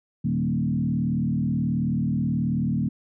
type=tone with frequency modulation; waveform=sine; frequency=186 Hz; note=F#3; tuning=9 cents sharp; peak=-21 dBFS; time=0.24-2.89 s; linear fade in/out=10 ms; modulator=38.6 Hz; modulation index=1.7; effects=none